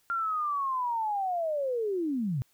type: linear sweep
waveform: sine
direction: down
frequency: 1392 to 116.54 Hz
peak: -27 dBFS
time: 0.1-2.42 s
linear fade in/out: 0 ms
effects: white hiss -68 dBFS RMS until 2.53 s

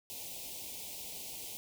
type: band-stop noise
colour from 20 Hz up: white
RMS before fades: -44 dBFS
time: 0.1-1.57 s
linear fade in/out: 0 ms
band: 890 to 2300 Hz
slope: 48 dB/octave
effects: none

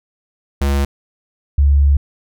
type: tone pair in turn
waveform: square / sine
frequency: 69.7 / 70.75 Hz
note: C#2 / C#2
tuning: +10 / +36 cents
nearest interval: unison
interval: 26 cents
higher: second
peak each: -14 / -8 dBFS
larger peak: second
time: 0.61-0.85 / 1.58-1.97 s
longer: second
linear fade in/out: 5 ms
effects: none

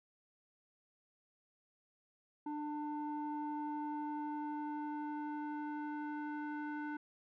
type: tone with low-pass filter sweep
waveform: square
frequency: 298 Hz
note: D4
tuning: 25 cents sharp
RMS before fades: -41 dBFS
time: 2.46-6.97 s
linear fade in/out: 5 ms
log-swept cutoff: 800 to 1400 Hz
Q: 2.9
effects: none

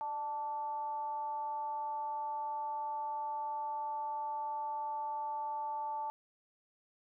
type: tone with frequency modulation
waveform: sine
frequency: 880 Hz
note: A5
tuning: in tune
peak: -35 dBFS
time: 0.01-6.1 s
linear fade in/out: 0 ms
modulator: 279 Hz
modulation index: 0.37
effects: none

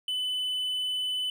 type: tone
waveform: triangle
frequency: 3007 Hz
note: F#7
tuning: 27 cents sharp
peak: -26 dBFS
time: 0.08-1.3 s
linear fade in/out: 2 ms
effects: none

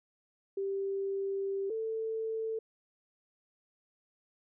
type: tone pair in turn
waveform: sine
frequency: 392 / 444.7 Hz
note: G4 / A4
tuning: 0 / +18 cents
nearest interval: major second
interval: 218 cents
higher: second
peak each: -31 / -32 dBFS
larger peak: first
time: 0.57-1.7 / 1.7-2.59 s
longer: first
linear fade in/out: 5 ms
effects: none

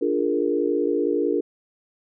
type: chord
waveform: sine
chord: Bb dominant seventh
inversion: first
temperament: equal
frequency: 293.7 / 349.2 / 415.3 / 466.2 Hz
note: D4 / F4 / Ab4 / Bb4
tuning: 0 / 0 / 0 / 0 cents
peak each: -25 dBFS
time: 0.01-1.41 s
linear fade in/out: 10 ms
effects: none

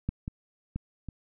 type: clicks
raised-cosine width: 5 ms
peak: -16 / -21 / -20 / -25 dBFS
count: 4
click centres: 0.09 / 0.279 / 0.76 / 1.087 s
effects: none

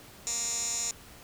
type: tone with band-pass filter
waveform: 15% pulse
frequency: 233.9 Hz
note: A#3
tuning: 6 cents sharp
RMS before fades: -32 dBFS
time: 0.27-0.91 s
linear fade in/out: 0 ms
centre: 6800 Hz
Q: 6.9
effects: pink hiss -51 dBFS RMS until 1.23 s

